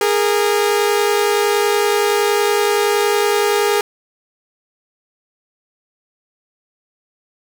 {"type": "tone pair together", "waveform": "sawtooth", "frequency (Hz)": [411.1, 461.8], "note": ["G#4", "A#4"], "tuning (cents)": [-18, -16], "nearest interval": "major second", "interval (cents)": 202, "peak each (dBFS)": [-11, -15], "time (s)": [0.01, 3.81], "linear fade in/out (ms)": 2, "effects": []}